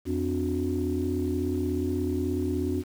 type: tone cluster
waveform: sine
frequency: 86.7 / 257.7 / 294.3 / 365 Hz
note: F2 / C4 / D4 / F#4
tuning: -12 / -26 / +4 / -24 cents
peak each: -30 dBFS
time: 0.05-2.84 s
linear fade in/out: 50 ms
effects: tanh soft clip ceiling -17 dBFS + 8-bit